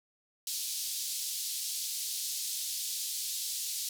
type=band-pass noise; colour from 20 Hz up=pink; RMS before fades=-36 dBFS; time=0.47-3.89 s; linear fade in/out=2 ms; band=3900 to 15000 Hz; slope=24 dB/octave; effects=none